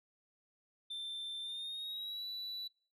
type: tone with pitch glide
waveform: sine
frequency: 3563 to 3953 Hz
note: A7 to B7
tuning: +21 to +1 cents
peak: -37 dBFS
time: 0.9-2.68 s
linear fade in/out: 10 ms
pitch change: +180 cents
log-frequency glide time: 1.41-2.26 s
effects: noise-tail reverb RT60 0.4 s tail -24 dB re dry + tanh soft clip ceiling -39 dBFS